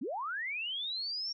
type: linear sweep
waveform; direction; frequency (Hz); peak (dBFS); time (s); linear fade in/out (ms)
sine; up; 196.9 to 5588; -34; 0.01-1.33; 10
effects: none